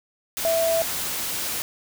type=tone in noise; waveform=sine; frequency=659.3 Hz; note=E5; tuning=in tune; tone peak=-19 dBFS; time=0.45-0.82 s; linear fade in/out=0 ms; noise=white; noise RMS=-28 dBFS; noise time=0.37-1.62 s; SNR=+6 dB; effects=none